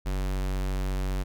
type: tone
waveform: square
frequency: 47.27 Hz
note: F#1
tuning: 38 cents sharp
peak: -27 dBFS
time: 0.05-1.24 s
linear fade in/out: 20 ms
effects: none